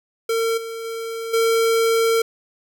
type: tone with level steps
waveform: square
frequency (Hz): 454.8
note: A#4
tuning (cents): -43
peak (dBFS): -19 / -29 / -27 / -16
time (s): 0.29-2.22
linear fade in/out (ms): 5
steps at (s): 0.57 / 0.84 / 1.33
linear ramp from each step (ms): 10
effects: none